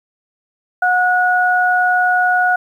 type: tone pair together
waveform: sine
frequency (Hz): 727.8 / 1459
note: F#5 / F#6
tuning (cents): -29 / -25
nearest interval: octave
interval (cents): 1204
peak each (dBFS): -14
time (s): 0.82-2.56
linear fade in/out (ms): 5
effects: 8-bit